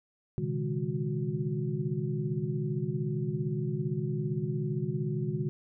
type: tone cluster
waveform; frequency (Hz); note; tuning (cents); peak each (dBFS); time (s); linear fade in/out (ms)
sine; 121.8 / 137.3 / 154.8 / 204.3 / 364.7; B2 / C#3 / D#3 / G#3 / F#4; -24 / -16 / -9 / -28 / -25; -37 / -34 / -33 / -37 / -37; 0.38-5.49; 0
effects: none